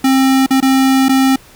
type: tone with dropouts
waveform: square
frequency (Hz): 265.7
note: C4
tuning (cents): +27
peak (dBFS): -9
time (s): 0.04-1.36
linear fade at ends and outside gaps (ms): 5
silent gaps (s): 0.463-0.506 / 0.604-0.625 / 1.085-1.092
effects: pink hiss -42 dBFS RMS until 1.55 s